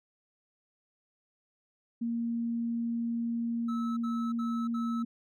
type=tone; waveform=sine; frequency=233.1 Hz; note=A#3; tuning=in tune; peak=-29 dBFS; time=2.01-5.05 s; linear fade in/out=10 ms
type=tone bursts; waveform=triangle; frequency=1301 Hz; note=E6; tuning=23 cents flat; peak=-37 dBFS; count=4; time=3.68-5.029 s; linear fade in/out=10 ms; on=290 ms; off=63 ms
effects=none